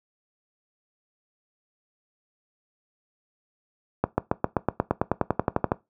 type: accelerating click train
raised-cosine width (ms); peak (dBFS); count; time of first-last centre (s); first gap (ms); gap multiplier
1; -6; 17; 4.04-5.719; 140; 0.96
effects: noise-tail reverb RT60 0.2 s tail -19 dB re dry + high-pass 80 Hz 12 dB/octave